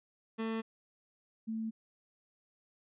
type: tone pair in turn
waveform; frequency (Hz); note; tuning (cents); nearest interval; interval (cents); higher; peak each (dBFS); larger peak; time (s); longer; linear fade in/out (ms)
30% pulse / sine; 223.8 / 222.4; A3 / A3; +30 / +19; unison; 11; first; -31 / -34; first; 0.38-0.62 / 1.47-1.71; neither; 20
effects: resampled to 8000 Hz